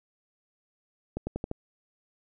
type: accelerating click train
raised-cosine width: 2 ms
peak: -18 dBFS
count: 5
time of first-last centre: 1.17-1.514 s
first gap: 100 ms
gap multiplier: 0.9
effects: none